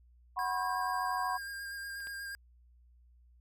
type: chord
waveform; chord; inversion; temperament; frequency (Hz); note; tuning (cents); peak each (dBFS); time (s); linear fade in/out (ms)
sine; F# suspended fourth; none; equal with one note detuned; 740 / 987.8 / 1080.3; F#5 / B5 / C#6; 0 / 0 / -45; -36 / -35 / -36; 0.36-1.38; 20
type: tone with vibrato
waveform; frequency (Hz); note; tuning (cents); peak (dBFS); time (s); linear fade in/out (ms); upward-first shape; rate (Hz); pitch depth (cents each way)
square; 1610; G6; +46; -40; 0.39-2.35; 0; square; 8.3; 13
type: clicks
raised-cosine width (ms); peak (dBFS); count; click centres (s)
0.3; -44 / -35; 2; 2.004 / 2.071
effects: added 60 Hz sine -59 dBFS peak until 3.4 s